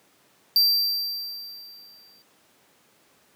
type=tone with exponential decay; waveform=square; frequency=4699 Hz; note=D8; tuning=in tune; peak=-15 dBFS; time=0.56-2.22 s; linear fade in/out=1 ms; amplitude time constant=360 ms; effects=pink hiss -60 dBFS RMS until 3.35 s + high-pass 200 Hz 12 dB/octave